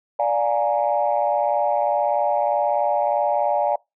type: chord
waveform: sine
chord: Bb dominant seventh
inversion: first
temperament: equal with one note detuned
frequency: 587.3 / 707.4 / 830.6 / 932.3 Hz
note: D5 / F5 / Ab5 / Bb5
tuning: 0 / +22 / 0 / 0 cents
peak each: -21 / -23 / -22 / -27 dBFS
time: 0.19-3.76 s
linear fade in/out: 5 ms
effects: noise-tail reverb RT60 0.2 s tail -25 dB re dry + tanh soft clip ceiling -8 dBFS